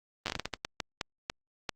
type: slowing click train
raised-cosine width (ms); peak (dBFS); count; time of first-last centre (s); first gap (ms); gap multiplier
0.2; -14; 14; 0.26-1.693; 9; 1.37
effects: Opus 32 kbps